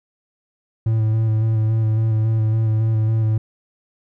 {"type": "tone with vibrato", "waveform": "triangle", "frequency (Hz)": 110.4, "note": "A2", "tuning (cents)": 6, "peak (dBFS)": -13, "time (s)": [0.86, 3.38], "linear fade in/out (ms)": 5, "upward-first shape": "square", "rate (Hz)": 3.6, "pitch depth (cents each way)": 19, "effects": []}